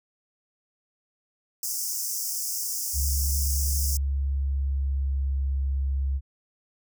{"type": "high-pass noise", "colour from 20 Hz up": "pink", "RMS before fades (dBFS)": -30, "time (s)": [1.63, 3.97], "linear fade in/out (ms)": 2, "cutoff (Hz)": 5100, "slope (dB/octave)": 96}
{"type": "tone with pitch glide", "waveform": "sine", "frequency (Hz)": [69.3, 67.95], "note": ["C#2", "C#2"], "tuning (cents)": [0, -34], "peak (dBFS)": -23, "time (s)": [2.93, 6.21], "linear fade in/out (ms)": 50, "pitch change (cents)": -34, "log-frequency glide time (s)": [3.71, 5.38]}
{"effects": []}